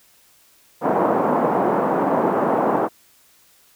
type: band-pass noise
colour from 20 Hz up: white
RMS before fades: -19 dBFS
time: 0.81-2.89 s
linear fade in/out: 50 ms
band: 180 to 950 Hz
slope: 24 dB/octave
effects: white hiss -55 dBFS RMS until 3.75 s